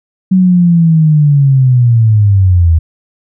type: linear sweep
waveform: sine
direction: down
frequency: 189.1 to 79 Hz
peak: -4 dBFS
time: 0.31-2.79 s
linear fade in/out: 10 ms
effects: none